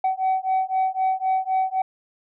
sine beating tone pair, 755 / 758.9 Hz, F#5 / F#5, +35 / +44 cents, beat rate 3.9 Hz, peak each -21 dBFS, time 0.04-1.82 s, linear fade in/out 5 ms, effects tanh soft clip ceiling -16 dBFS

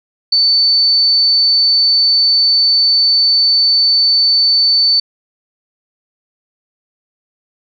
sine tone, 4520 Hz, C#8, 33 cents sharp, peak -8 dBFS, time 0.32-5 s, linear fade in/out 5 ms, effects none

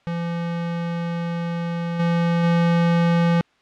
square tone with level steps, 170 Hz, F3, 46 cents flat, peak -24 / -18 / -16 dBFS, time 0.07-3.41 s, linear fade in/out 0 ms, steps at 1.99 / 2.43 s, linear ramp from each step 10 ms, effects white hiss -60 dBFS RMS until 3.61 s + low-pass 3000 Hz 12 dB/octave

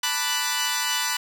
10% pulse chord, B minor seventh, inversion third, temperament equal, 880 / 987.8 / 1174.7 / 1480 Hz, A5 / B5 / D6 / F#6, 0 / 0 / 0 / 0 cents, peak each -23 / -18 / -24 / -19 dBFS, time 0.03-1.17 s, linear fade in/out 5 ms, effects none

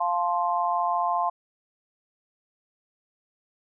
sine chord, F major, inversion none, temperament just, 698.5 / 873.1 / 1047.7 Hz, F5 / A5 / C6, 0 / -14 / +2 cents, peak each -26 / -28 / -26 dBFS, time 0-1.3 s, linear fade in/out 10 ms, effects none

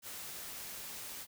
white noise, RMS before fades -45 dBFS, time 0.02-1.27 s, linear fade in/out 50 ms, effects none

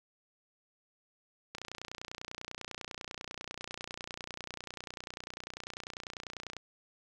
click train, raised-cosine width 0.2 ms, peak -23 dBFS, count 152, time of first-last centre 1.55-6.567 s, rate 30.1 Hz, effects none

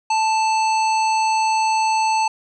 harmonic tone, 880 Hz, A5, in tune, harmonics 1 / 3 / 5 / 7 / 9, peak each -16 / -26 / -30 / -33 / -35 dBFS, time 0.1-2.28 s, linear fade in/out 5 ms, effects none

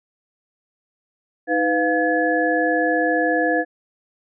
sine tone cluster, 314.7 / 499.8 / 704 / 1704 Hz, D#4 / B4 / F5 / G#6, +20 / +21 / +14 / +44 cents, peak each -22 dBFS, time 1.47-3.65 s, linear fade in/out 50 ms, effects none

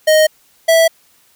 square tone pair in turn, 622.3 / 655.9 Hz, D#5 / E5, 0 / -9 cents, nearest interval minor second, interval 91 cents, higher second, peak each -8 dBFS, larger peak neither, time 0.07-0.27 / 0.68-0.88 s, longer neither, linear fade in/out 10 ms, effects white hiss -53 dBFS RMS until 1.35 s

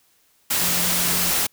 sine tone in noise, 176.2 Hz, F3, 16 cents sharp, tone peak -31 dBFS, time 0.61-1.31 s, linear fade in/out 10 ms, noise white, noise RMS -21 dBFS, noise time 0.5-1.47 s, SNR -13 dB, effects white hiss -61 dBFS RMS until 1.52 s

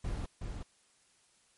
brown noise with echo, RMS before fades -36 dBFS, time 0.04-0.26 s, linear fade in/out 5 ms, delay 370 ms, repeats 1, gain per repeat -4 dB, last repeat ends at 0.63 s, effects white hiss -68 dBFS RMS until 1.57 s + MP3 48 kbps

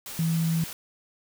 sine tone in noise, 163.9 Hz, E3, 10 cents flat, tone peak -22 dBFS, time 0.19-0.64 s, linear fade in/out 2 ms, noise white, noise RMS -38 dBFS, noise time 0.06-0.73 s, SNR +13 dB, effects none

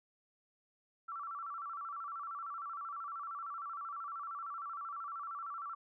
sine tone with vibrato, 1244.5 Hz, D#6, in tune, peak -40 dBFS, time 1.08-5.75 s, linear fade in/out 10 ms, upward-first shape square, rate 13 Hz, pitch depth 130 cents each way, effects none

